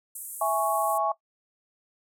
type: band-pass noise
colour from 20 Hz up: pink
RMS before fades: -39 dBFS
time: 0.15-0.98 s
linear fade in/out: 5 ms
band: 8200 to 14000 Hz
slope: 48 dB/octave
type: chord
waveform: sine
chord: C# minor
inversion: first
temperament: equal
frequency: 659.3 / 830.6 / 1108.7 Hz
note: E5 / G#5 / C#6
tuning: 0 / 0 / 0 cents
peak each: -27 dBFS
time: 0.41-1.12 s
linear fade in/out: 5 ms
effects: noise-tail reverb RT60 0.1 s tail -18 dB re dry